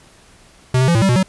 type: tone with pitch steps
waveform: square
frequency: 127.9 / 130.6 / 170.4 / 112.8 / 193.7 / 122.6 / 188.7 Hz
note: C3 / C3 / F3 / A2 / G3 / B2 / F#3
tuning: -39 / -3 / -42 / +44 / -20 / -12 / +34 cents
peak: -12 dBFS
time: 0.74-1.23 s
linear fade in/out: 5 ms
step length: 70 ms
effects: pink hiss -48 dBFS RMS until 1.28 s + resampled to 24000 Hz